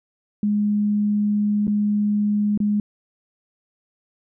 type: tone with dropouts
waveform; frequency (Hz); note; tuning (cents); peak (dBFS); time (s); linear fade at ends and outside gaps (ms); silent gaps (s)
sine; 207.7; G#3; 0; -17; 0.43-2.8; 2; 1.67-1.678 / 2.576-2.602
effects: none